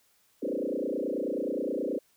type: tone with frequency modulation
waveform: sine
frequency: 398.2 Hz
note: G4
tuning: 27 cents sharp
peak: -28 dBFS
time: 0.42-1.99 s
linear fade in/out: 10 ms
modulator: 29.4 Hz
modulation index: 5.1
effects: white hiss -67 dBFS RMS until 2.16 s